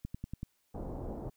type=click train; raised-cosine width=5 ms; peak=-26 dBFS; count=5; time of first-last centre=0.05-0.431 s; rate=10.5 Hz
type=low-pass noise; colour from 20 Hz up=pink; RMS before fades=-40 dBFS; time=0.74-1.3 s; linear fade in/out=10 ms; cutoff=770 Hz; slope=24 dB/octave
effects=white hiss -75 dBFS RMS until 1.36 s